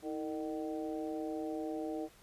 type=harmonic tone with a mistuned harmonic; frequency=152.7 Hz; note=D#3; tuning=32 cents flat; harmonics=2 / 3 / 4 / 5; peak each=-38 / -42 / -44 / -46 dBFS; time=0.02-2.09 s; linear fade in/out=50 ms; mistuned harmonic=2; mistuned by=+75 cents; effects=pink hiss -61 dBFS RMS until 2.22 s + resampled to 32000 Hz